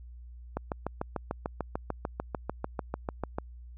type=click train; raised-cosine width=1 ms; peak=-17 dBFS; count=20; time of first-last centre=0.57-3.385 s; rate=6.75 Hz; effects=added 60 Hz sine -44 dBFS peak until 3.77 s